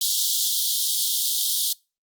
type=high-pass noise; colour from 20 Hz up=pink; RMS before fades=-23 dBFS; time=0.01-1.73 s; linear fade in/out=5 ms; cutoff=3200 Hz; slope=96 dB/octave; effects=noise-tail reverb RT60 0.3 s tail -25 dB re dry + Opus 48 kbps